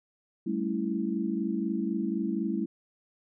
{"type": "chord", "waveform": "sine", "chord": "A dominant seventh", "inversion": "third", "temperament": "equal", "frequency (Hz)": [196, 220, 277.2, 329.6], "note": ["G3", "A3", "C#4", "E4"], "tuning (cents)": [0, 0, 0, 0], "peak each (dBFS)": [-32, -32, -36, -32], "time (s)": [0.46, 2.66], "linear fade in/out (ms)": 10, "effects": []}